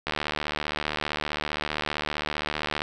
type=click train; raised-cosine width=0.3 ms; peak=-11 dBFS; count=208; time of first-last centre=0.07-2.819 s; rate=75.3 Hz; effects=none